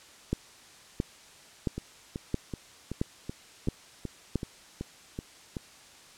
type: two click trains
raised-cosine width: 3 ms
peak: -21 / -14 dBFS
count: 11 / 7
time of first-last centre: 1.78-5.568 / 0.33-4.357 s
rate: 2.64 / 1.49 Hz
effects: white hiss -53 dBFS RMS until 6.17 s + low-pass 8000 Hz 12 dB/octave